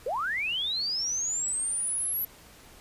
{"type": "linear sweep", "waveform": "sine", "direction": "up", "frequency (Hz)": [440, 11840], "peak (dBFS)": -27, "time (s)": [0.06, 2.25], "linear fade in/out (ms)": 5, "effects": ["pink hiss -52 dBFS RMS until 2.8 s", "resampled to 32000 Hz"]}